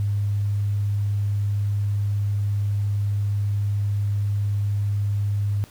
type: tone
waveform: sine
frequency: 101.9 Hz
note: G#2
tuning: 32 cents flat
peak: -20 dBFS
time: 0-5.64 s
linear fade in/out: 0 ms
effects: pink hiss -50 dBFS RMS until 5.7 s